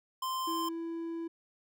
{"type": "tone", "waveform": "square", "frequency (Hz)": 1041, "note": "C6", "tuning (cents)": -9, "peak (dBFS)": -33, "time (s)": [0.22, 0.69], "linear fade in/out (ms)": 5}
{"type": "tone with pitch glide", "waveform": "triangle", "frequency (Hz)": [330.2, 332.3], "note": ["E4", "E4"], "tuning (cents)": [3, 14], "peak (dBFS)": -33, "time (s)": [0.47, 1.28], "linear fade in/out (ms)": 10, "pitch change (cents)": 11, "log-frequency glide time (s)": [0.7, 0.77]}
{"effects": []}